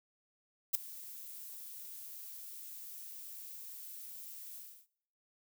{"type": "noise with ADSR envelope", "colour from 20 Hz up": "violet", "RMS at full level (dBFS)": -26, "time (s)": [0.73, 4.87], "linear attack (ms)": 20, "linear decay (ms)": 4, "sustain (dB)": -22, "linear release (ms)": 310, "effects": ["noise-tail reverb RT60 0.7 s tail -22 dB re dry"]}